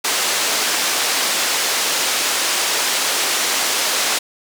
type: band-pass noise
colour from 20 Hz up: white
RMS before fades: -19 dBFS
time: 0.04-4.19 s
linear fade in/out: 10 ms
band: 340 to 7200 Hz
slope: 12 dB/octave
effects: none